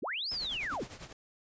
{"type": "linear two-way sweep", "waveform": "sine", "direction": "up then down", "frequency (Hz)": [128.2, 5300, 128.2], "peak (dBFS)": -33, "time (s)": [0.02, 0.84], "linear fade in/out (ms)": 10, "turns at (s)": 0.31}
{"type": "noise with tremolo", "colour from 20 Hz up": "pink", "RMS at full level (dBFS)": -44, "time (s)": [0.31, 1.13], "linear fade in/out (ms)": 5, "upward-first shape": "triangle", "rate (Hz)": 10, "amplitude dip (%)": 80}
{"type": "tone with exponential decay", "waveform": "sine", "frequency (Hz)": 273.3, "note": "C#4", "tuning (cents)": -24, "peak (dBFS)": -40, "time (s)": [0.72, 0.84], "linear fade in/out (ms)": 0, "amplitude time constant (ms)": 26}
{"effects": ["resampled to 16000 Hz"]}